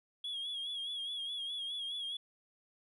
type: tone with vibrato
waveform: sine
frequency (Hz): 3322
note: G#7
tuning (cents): 0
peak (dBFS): -35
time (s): 0.24-2.17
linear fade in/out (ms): 5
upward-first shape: sine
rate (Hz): 4.8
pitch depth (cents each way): 60
effects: tanh soft clip ceiling -35 dBFS